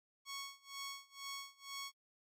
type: tone with tremolo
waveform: 10% pulse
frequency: 1107 Hz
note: C#6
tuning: 3 cents flat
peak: -34 dBFS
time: 0.25-1.92 s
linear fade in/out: 50 ms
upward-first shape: sine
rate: 2.1 Hz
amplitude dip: 95%
effects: AAC 48 kbps